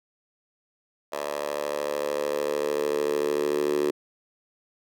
10% pulse tone with high-pass filter sweep, 73.42 Hz, D2, in tune, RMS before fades -27 dBFS, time 1.12-3.91 s, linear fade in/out 10 ms, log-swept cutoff 640 to 370 Hz, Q 4.8, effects none

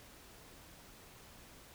silence, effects pink hiss -57 dBFS RMS until 1.74 s

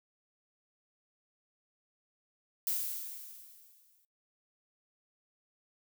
violet noise with exponential decay, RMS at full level -31 dBFS, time 2.67-4.05 s, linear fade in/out 2 ms, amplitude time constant 300 ms, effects noise-tail reverb RT60 0.2 s tail -26 dB re dry

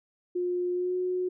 sine tone with pitch glide, 356.9 to 364.6 Hz, F4 to F#4, +38 to -25 cents, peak -26 dBFS, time 0.35-1.29 s, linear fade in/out 10 ms, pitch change +37 cents, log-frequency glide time 0.73-0.95 s, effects none

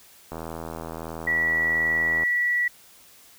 click train, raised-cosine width 1 ms, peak -20 dBFS, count 157, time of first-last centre 0.32-2.234 s, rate 81.5 Hz
sine tone, 1944 Hz, B6, 28 cents flat, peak -20 dBFS, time 1.27-2.68 s, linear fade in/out 5 ms
effects white hiss -52 dBFS RMS until 3.38 s

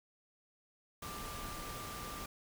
sine tone in noise, 1184 Hz, D6, 14 cents sharp, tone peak -47 dBFS, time 1.02-2.26 s, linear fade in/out 5 ms, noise pink, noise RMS -45 dBFS, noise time 1.02-2.26 s, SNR -5 dB, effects none

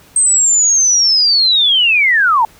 sine linear sweep, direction down, 8400 to 847 Hz, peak -8 dBFS, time 0.16-2.45 s, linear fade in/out 2 ms, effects pink hiss -45 dBFS RMS until 2.59 s

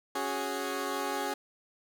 15% pulse chord, C# suspended fourth, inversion none, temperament equal, 277.2 / 370 / 415.3 Hz, C#4 / F#4 / G#4, 0 / 0 / 0 cents, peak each -30 / -30 / -29 dBFS, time 0.15-1.34 s, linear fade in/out 5 ms, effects none

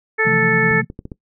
harmonic tone, 440 Hz, A4, in tune, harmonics 1 / 2 / 3 / 4 / 5, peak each -19 / -27 / -25 / -17 / -20 dBFS, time 0.18-0.82 s, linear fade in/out 20 ms
sine chord, F major seventh, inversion second, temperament equal, 130.81 / 164.81 / 174.61 / 220 Hz, C3 / E3 / F3 / A3, 0 / 0 / 0 / 0 cents, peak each -24 dBFS, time 0.25-0.85 s, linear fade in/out 20 ms
clicks, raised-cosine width 3 ms, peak -18 dBFS, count 5, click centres 0.712 / 0.901 / 0.991 / 1.054 / 1.118 s
effects noise-tail reverb RT60 0.1 s tail -20 dB re dry

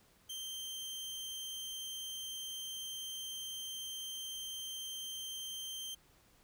sawtooth tone, 3141 Hz, G7, 3 cents sharp, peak -38 dBFS, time 0.29-5.95 s, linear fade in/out 10 ms, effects pink hiss -67 dBFS RMS until 6.43 s

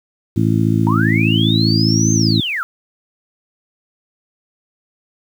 harmonic tone, 55 Hz, A1, in tune, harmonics 2 / 3 / 4 / 5 / 6, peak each -16 / -18 / -19 / -20 / -21 dBFS, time 0.36-2.41 s, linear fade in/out 10 ms
sine linear two-way sweep, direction up then down, 888 to 6360 to 1248 Hz, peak -18 dBFS, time 0.87-2.63 s, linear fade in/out 0 ms, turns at 2.13 s
effects 7-bit

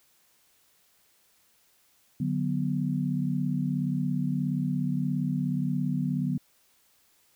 sine chord, B minor, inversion first, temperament just, 148.16 / 185.21 / 246.9 Hz, D3 / F#3 / B3, +16 / +2 / 0 cents, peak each -29 / -30 / -30 dBFS, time 2.2-6.38 s, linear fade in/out 5 ms, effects white hiss -65 dBFS RMS until 7.35 s

